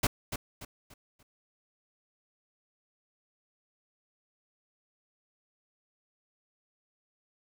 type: noise with echo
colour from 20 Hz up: pink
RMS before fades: -26 dBFS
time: 0.03-0.07 s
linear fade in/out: 5 ms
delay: 290 ms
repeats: 4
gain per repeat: -9 dB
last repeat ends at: 1.23 s
effects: none